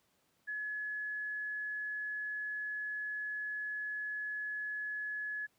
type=tone; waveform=sine; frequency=1700 Hz; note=G#6; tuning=40 cents sharp; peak=-36 dBFS; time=0.47-5.47 s; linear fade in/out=20 ms; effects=pink hiss -74 dBFS RMS until 5.58 s + high-pass 100 Hz 12 dB/octave